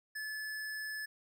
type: tone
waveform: square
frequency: 1727 Hz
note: A6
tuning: 33 cents flat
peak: -39 dBFS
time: 0.15-1.06 s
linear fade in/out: 10 ms
effects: none